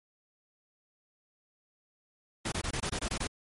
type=noise bursts; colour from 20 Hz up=pink; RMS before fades=-33 dBFS; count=9; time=2.45-3.272 s; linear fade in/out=5 ms; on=70 ms; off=24 ms; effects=MP3 48 kbps